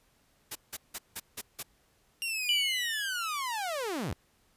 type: noise bursts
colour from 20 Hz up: white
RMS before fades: -37 dBFS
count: 6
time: 0.51-1.63 s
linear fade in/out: 10 ms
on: 45 ms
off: 170 ms
type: linear sweep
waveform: sawtooth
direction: down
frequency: 2800 to 62.6 Hz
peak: -28 dBFS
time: 2.22-4.13 s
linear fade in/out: 0 ms
type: tone with exponential decay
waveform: sine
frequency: 2960 Hz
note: F#7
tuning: in tune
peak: -23 dBFS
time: 2.49-3.74 s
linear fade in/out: 1 ms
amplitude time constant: 270 ms
effects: pink hiss -68 dBFS RMS until 4.56 s + resampled to 32000 Hz